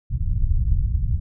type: low-pass noise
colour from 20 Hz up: pink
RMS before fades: -20 dBFS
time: 0.1-1.2 s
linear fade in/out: 20 ms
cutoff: 110 Hz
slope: 24 dB/octave
effects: none